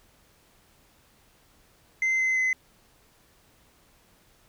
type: tone with pitch steps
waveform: sine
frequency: 2071 / 2056 / 2040 Hz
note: C7 / C7 / C7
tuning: -18 / -31 / -44 cents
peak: -19 dBFS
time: 2.02-2.53 s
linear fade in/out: 2 ms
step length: 170 ms
effects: tanh soft clip ceiling -21 dBFS + pink hiss -61 dBFS RMS until 4.48 s